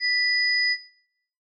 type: tone pair together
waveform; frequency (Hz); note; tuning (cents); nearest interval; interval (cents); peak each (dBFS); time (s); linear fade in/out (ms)
sine; 1975.5 / 4978; B6 / D#8; 0 / 0; octave + major third; 1600; -23; 0-0.77; 50
effects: noise-tail reverb RT60 0.7 s tail -17 dB re dry